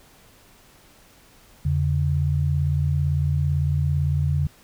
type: tone pair together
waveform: sine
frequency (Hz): 84.5 / 142.34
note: E2 / C#3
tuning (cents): +43 / +46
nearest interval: major sixth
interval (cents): 903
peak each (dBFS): -22 / -21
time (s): 1.65-4.47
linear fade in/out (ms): 5
effects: pink hiss -53 dBFS RMS until 4.63 s